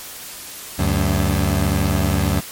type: tone pair together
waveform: 20% pulse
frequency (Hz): 73.48 / 94.8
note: D2 / F#2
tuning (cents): +2 / +43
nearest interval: major third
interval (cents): 441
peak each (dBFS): -14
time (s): 0.78-2.41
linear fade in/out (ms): 20
effects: white hiss -34 dBFS RMS until 2.51 s + MP3 64 kbps